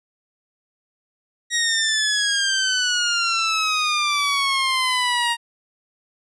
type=exponential sweep; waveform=15% pulse; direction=down; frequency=1900 to 932.3 Hz; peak=-12 dBFS; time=1.5-5.37 s; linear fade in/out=50 ms; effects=resampled to 22050 Hz